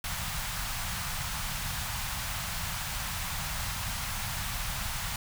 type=band-stop noise; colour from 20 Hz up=pink; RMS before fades=-34 dBFS; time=0.04-5.16 s; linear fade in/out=2 ms; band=170 to 780 Hz; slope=24 dB/octave; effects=none